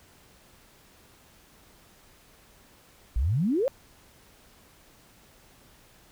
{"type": "exponential sweep", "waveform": "sine", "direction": "up", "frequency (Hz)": [52, 576], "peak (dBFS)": -22, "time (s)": [3.16, 3.68], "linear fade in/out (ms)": 0, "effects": ["pink hiss -57 dBFS RMS until 6.11 s"]}